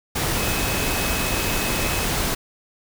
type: tone in noise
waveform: sine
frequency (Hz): 2560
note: D#7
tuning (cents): +49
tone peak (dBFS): -31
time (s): 0.37-2.05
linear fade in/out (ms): 10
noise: pink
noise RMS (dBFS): -23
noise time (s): 0.15-2.35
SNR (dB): -11
effects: none